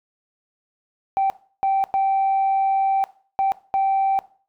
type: tone bursts at uneven times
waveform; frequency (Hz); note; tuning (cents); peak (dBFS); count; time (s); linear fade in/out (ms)
sine; 778; G5; -13; -15; 5; 1.17-1.3 / 1.63-1.84 / 1.94-3.04 / 3.39-3.52 / 3.74-4.19; 0
effects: noise-tail reverb RT60 0.4 s tail -18 dB re dry + tanh soft clip ceiling -14 dBFS